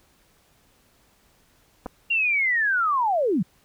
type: clicks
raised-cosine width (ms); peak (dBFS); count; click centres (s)
1; -19; 2; 1.86 / 1.864
type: linear sweep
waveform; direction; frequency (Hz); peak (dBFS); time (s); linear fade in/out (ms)
sine; down; 2794 to 147.4; -19; 2.1-3.43; 10
effects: pink hiss -61 dBFS RMS until 3.64 s

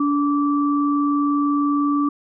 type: tone pair together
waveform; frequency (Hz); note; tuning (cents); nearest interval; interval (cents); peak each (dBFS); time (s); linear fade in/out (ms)
sine; 288 / 1162; D4 / D6; -34 / -19; 2 octaves; 2415; -17 / -23; 0-2.09; 5
effects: none

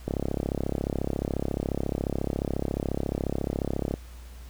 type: click train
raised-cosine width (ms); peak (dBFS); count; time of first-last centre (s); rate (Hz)
2; -14; 133; 0.08-3.94; 34.2
effects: added 60 Hz sine -41 dBFS peak until 4.49 s + pink hiss -53 dBFS RMS until 4.49 s

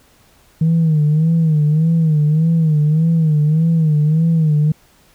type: tone with vibrato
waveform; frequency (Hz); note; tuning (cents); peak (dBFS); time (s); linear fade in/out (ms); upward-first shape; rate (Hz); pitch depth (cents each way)
sine; 157.3; D#3; +19; -9; 0.61-4.72; 5; sine; 1.7; 93
effects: tanh soft clip ceiling -8 dBFS + pink hiss -52 dBFS RMS until 5.14 s

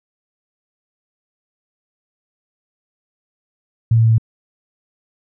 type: tone with pitch steps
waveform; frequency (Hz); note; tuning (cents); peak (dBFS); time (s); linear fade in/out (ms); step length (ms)
sine; 114.2 / 113.48 / 112.76 / 112.04; A#2 / A#2 / A2 / A2; -35 / -46 / +43 / +32; -9; 3.91-4.182; 5; 68
effects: none

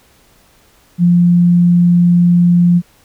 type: tone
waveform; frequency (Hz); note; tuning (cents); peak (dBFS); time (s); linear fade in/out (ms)
sine; 174.61; F3; 0; -6; 0.98-2.82; 50
effects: pink hiss -50 dBFS RMS until 3.04 s

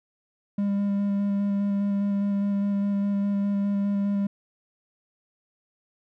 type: tone with vibrato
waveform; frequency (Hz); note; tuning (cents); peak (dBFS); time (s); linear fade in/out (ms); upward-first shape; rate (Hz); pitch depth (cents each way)
triangle; 200.8; G3; +42; -20; 0.58-4.27; 5; square; 4.9; 10
effects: none

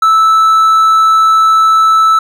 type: tone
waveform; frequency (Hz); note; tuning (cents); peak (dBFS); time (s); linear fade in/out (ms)
triangle; 1313; E6; -7; -3; 0.02-2.19; 5
effects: none

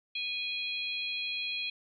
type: harmonic tone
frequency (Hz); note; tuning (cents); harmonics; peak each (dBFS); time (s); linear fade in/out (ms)
826; G#5; -10; 3 / 4 / 5; -35 / -37 / -39; 0.15-1.7; 5
effects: none

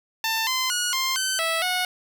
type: tone with pitch steps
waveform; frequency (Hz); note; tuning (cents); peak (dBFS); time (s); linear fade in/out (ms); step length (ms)
10% pulse; 893 / 1033 / 1450 / 1053 / 1532 / 655 / 730; A5 / C6 / F#6 / C6 / G6 / E5 / F#5; +25 / -22 / -35 / +11 / -40 / -11 / -24; -14; 0.24-1.85; 2; 230
effects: none

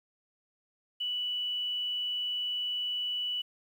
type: tone with quantisation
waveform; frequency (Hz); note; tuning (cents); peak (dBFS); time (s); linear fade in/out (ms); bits
sine; 2960; F#7; 0; -30; 1-3.42; 10; 10
effects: none

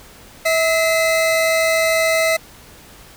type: tone pair together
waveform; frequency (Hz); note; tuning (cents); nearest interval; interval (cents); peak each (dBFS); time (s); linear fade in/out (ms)
40% pulse; 647 / 2054; E5 / C7; -32 / -33; octave + minor sixth; 1999; -15 / -18; 0.45-2.37; 10
effects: pink hiss -43 dBFS RMS until 3.16 s

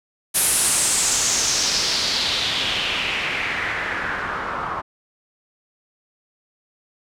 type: noise with low-pass filter sweep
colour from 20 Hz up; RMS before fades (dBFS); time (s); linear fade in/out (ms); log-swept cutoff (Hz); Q
white; -22; 0.34-4.82; 20; 11000 to 1100; 3.1
effects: none

